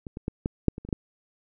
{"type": "clicks", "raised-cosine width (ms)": 3, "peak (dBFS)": [-24, -22, -15, -13, -6, -23, -27, -24, -12], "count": 9, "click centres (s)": [0.068, 0.171, 0.281, 0.459, 0.683, 0.781, 0.85, 0.889, 0.928], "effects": []}